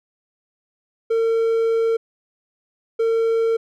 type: tone pair in turn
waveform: triangle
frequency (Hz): 454.3 / 454.3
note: A#4 / A#4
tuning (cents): -45 / -45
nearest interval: unison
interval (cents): 0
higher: neither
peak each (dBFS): -14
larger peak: neither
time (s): 1.1-1.97 / 2.99-3.57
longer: first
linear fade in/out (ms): 10
effects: none